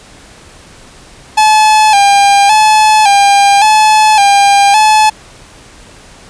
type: tone with vibrato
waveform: 45% pulse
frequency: 830.6 Hz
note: G#5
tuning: in tune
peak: -4 dBFS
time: 1.37-5.1 s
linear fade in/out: 10 ms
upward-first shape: square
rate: 0.89 Hz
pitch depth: 62 cents each way
effects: pink hiss -37 dBFS RMS until 6.29 s + resampled to 22050 Hz